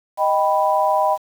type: chord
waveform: sine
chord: Eb augmented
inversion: none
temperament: equal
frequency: 622.3 / 784 / 987.8 Hz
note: Eb5 / G5 / B5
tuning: 0 / 0 / 0 cents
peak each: -19 dBFS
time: 0.17-1.18 s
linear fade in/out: 50 ms
effects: 7-bit